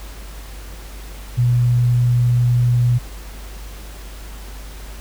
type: tone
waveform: sine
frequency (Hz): 121.7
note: B2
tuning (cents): -25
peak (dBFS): -12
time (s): 1.37-2.99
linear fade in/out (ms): 20
effects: added 50 Hz sine -32 dBFS peak until 5 s + pink hiss -40 dBFS RMS until 5 s